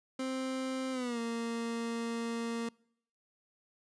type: tone with pitch glide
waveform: 30% pulse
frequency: 261.6 to 231.7 Hz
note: C4 to A#3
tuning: 0 to -10 cents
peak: -31 dBFS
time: 0.19-2.69 s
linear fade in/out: 5 ms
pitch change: -210 cents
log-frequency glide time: 0.92-1.19 s
effects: noise-tail reverb RT60 0.7 s tail -26 dB re dry + resampled to 22050 Hz